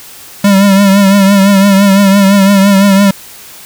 square tone with vibrato, 197.4 Hz, G3, 12 cents sharp, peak -4 dBFS, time 0.44-3.11 s, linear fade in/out 5 ms, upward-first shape triangle, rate 5.9 Hz, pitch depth 61 cents each way, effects white hiss -32 dBFS RMS until 3.65 s

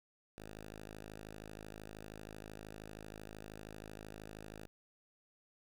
5% pulse tone, 52.9 Hz, G#1, 33 cents sharp, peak -37 dBFS, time 0.38-4.67 s, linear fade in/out 0 ms, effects none

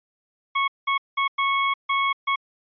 25% pulse tone bursts at uneven times, 1102 Hz, C#6, 11 cents flat, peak -16 dBFS, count 6, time 0.55-0.68 / 0.87-0.98 / 1.17-1.28 / 1.38-1.74 / 1.89-2.13 / 2.27-2.36 s, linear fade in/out 10 ms, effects resampled to 11025 Hz

